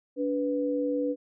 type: tone pair together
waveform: sine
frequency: 287.8 / 493.9 Hz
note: D4 / B4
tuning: -35 / 0 cents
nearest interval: major sixth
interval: 935 cents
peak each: -28 dBFS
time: 0.16-1.16 s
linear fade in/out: 50 ms
effects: none